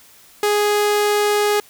sawtooth tone, 415.3 Hz, G#4, in tune, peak -11 dBFS, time 0.43-1.6 s, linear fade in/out 2 ms, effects white hiss -48 dBFS RMS until 1.69 s

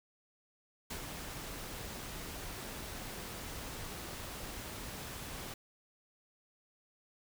pink noise with ADSR envelope, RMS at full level -40 dBFS, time 0.9-5.54 s, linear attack 7 ms, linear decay 81 ms, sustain -4 dB, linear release 4 ms, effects none

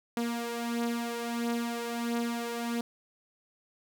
sawtooth beating tone pair, 234.7 / 236.2 Hz, A#3 / A#3, +12 / +23 cents, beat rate 1.5 Hz, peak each -28 / -32 dBFS, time 0.17-2.81 s, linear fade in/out 2 ms, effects none

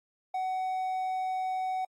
triangle tone, 749 Hz, F#5, 21 cents sharp, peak -27 dBFS, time 0.34-1.85 s, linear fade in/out 5 ms, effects AAC 64 kbps

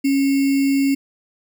sine tone with sample-and-hold, 274.9 Hz, C#4, 14 cents flat, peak -14 dBFS, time 0.04-0.95 s, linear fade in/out 10 ms, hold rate 2450 Hz, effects none

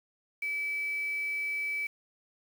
sine tone with quantisation, 2300 Hz, D7, 37 cents flat, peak -30 dBFS, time 0.42-1.87 s, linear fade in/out 5 ms, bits 8, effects none

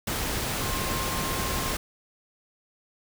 sine tone in noise, 1061 Hz, C6, 24 cents sharp, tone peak -35 dBFS, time 0.61-1.73 s, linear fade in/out 5 ms, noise pink, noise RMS -29 dBFS, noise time 0.07-1.77 s, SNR -9 dB, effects none

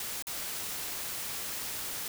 white noise with dropouts, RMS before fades -37 dBFS, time 0-2.08 s, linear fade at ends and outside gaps 2 ms, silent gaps 0.224-0.269 s, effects none

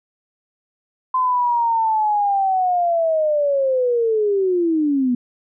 sine linear sweep, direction down, 1032 to 239.7 Hz, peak -15 dBFS, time 1.14-5.15 s, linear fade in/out 5 ms, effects none

